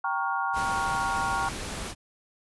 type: chord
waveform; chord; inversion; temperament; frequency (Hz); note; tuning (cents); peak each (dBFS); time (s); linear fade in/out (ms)
sine; G half-diminished seventh; none; equal with one note detuned; 784 / 932.3 / 1108.7 / 1412.3; G5 / Bb5 / Db6 / F6; 0 / 0 / 0 / +19; -31; 0.04-1.49; 5
type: noise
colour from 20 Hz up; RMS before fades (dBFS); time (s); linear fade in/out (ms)
pink; -35; 0.53-1.95; 50
effects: resampled to 24000 Hz